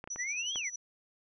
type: clicks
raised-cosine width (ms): 0.5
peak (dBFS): -28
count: 4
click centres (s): 0.041 / 0.075 / 0.16 / 0.558
type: tone with tremolo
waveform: sine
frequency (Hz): 5910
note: F#8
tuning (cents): -3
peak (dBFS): -34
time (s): 0.1-0.76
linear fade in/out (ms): 5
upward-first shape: sine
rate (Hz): 11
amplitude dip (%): 75
type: exponential two-way sweep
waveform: sine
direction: up then down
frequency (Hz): 1872 to 3371 to 1872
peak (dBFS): -34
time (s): 0.18-0.7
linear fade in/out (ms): 20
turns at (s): 0.55
effects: none